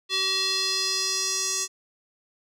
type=tone with band-pass filter sweep; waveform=square; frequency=380.5 Hz; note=F#4; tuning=48 cents sharp; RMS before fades=-26 dBFS; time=0.09-1.68 s; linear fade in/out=50 ms; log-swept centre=3800 to 6500 Hz; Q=3.4; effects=none